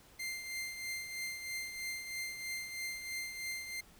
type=tone with tremolo; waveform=sawtooth; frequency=2094 Hz; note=C7; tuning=1 cent sharp; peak=-33 dBFS; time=0.19-3.81 s; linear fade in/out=10 ms; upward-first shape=triangle; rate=3.1 Hz; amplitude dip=60%; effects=pink hiss -61 dBFS RMS until 3.99 s